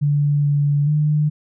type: tone with pitch steps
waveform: sine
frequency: 145.3 / 144.4 / 150.5 Hz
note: D3 / D3 / D3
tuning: -18 / -29 / +43 cents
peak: -14 dBFS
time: 0.01-1.3 s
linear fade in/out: 20 ms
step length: 430 ms
effects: none